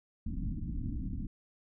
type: low-pass noise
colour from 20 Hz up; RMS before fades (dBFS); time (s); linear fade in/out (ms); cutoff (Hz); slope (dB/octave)
pink; -36; 0.26-1.27; 5; 300; 96
effects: none